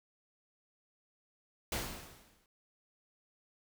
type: noise with exponential decay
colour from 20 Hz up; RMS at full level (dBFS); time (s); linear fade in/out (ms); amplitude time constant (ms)
pink; -34; 1.72-2.46; 2; 160
effects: none